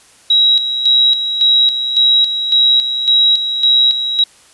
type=tone with tremolo; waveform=sine; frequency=3857 Hz; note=B7; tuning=42 cents flat; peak=-7 dBFS; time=0.3-4.24 s; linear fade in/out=5 ms; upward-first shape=square; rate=1.8 Hz; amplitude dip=60%; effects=white hiss -46 dBFS RMS until 4.53 s + resampled to 24000 Hz